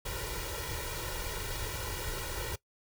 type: noise with comb filter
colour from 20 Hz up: pink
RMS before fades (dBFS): -37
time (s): 0.05-2.56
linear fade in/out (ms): 10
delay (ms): 2.1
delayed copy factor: +0.85
effects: noise-tail reverb RT60 0.1 s tail -19 dB re dry